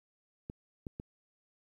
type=clicks; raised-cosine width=3 ms; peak=-27 dBFS; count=3; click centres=0.499 / 0.868 / 0.999 s; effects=11-bit